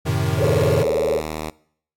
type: chord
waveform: square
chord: F# diminished seventh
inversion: none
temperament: equal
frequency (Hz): 92.5 / 110 / 130.81 / 155.56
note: F#2 / A2 / C3 / Eb3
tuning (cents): 0 / 0 / 0 / 0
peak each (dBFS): -25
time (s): 0.05-0.84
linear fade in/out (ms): 20
type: tone with vibrato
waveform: sine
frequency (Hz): 490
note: B4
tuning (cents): -14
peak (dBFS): -17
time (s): 0.37-1.22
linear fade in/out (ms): 50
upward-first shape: sine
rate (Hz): 20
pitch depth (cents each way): 280
type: tone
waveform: 5% pulse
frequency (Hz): 77.78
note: D#2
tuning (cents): 0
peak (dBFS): -15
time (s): 0.43-1.5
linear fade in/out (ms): 5
effects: noise-tail reverb RT60 0.6 s tail -22 dB re dry + AAC 64 kbps